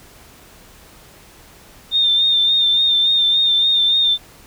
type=tone with vibrato; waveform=sine; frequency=3621 Hz; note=A7; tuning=49 cents sharp; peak=-12 dBFS; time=1.91-4.18 s; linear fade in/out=50 ms; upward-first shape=sine; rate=3.5 Hz; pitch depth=36 cents each way; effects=pink hiss -45 dBFS RMS until 4.46 s

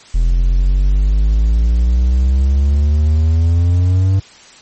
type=exponential sweep; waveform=triangle; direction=up; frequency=41.2 to 97.2 Hz; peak=-7 dBFS; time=0.14-4.2 s; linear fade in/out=10 ms; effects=white hiss -41 dBFS RMS until 4.61 s + MP3 32 kbps

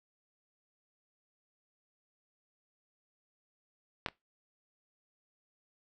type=clicks; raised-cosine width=0.3 ms; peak=-15 / -24 dBFS; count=2; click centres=4.062 / 4.086 s; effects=noise-tail reverb RT60 0.2 s tail -21 dB re dry

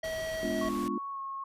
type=harmonic tone; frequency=642 Hz; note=E5; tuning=46 cents flat; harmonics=1 / 3 / 5 / 7 / 9; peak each=-33 / -40 / -47 / -52 / -52 dBFS; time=0.03-0.69 s; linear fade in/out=5 ms
type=noise; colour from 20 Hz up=pink; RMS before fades=-44 dBFS; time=0.04-0.88 s; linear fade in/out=0 ms
type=chord; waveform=sine; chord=G# diminished seventh; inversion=none; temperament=equal with one note detuned; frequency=207.7 / 246.9 / 290.5 / 349.2 Hz; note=G#3 / B3 / D4 / F4; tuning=0 / 0 / -19 / 0 cents; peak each=-36 dBFS; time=0.43-0.98 s; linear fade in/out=2 ms
type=tone with pitch glide; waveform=sine; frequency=1108.7 to 1088.4 Hz; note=C#6 to C#6; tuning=0 to -32 cents; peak=-35 dBFS; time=0.61-1.44 s; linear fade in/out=5 ms; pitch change=-32 cents; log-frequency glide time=1.1-1.2 s
effects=resampled to 32000 Hz

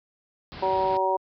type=low-pass noise; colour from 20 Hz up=pink; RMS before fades=-39 dBFS; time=0.52-0.97 s; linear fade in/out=0 ms; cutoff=5000 Hz; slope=96 dB/octave
type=harmonic tone; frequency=189.4 Hz; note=F#3; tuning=41 cents sharp; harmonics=2 / 3 / 4 / 5; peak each=-28 / -27 / -29 / -24 dBFS; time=0.62-1.17 s; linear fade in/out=10 ms
effects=high-pass 60 Hz 12 dB/octave

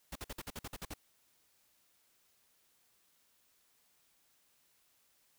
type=noise bursts; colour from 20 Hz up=pink; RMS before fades=-43 dBFS; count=10; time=0.12-0.939 s; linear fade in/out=5 ms; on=36 ms; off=51 ms; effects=white hiss -72 dBFS RMS until 5.38 s

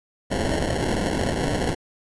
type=noise with sample-and-hold; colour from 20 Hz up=blue; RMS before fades=-24 dBFS; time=0.3-1.75 s; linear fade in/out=20 ms; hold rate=1225 Hz; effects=resampled to 24000 Hz

